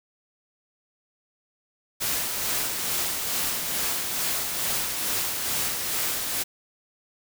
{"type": "noise with tremolo", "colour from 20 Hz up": "white", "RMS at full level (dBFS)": -26, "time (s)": [2, 6.44], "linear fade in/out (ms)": 20, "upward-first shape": "sine", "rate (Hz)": 2.3, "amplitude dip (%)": 35, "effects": []}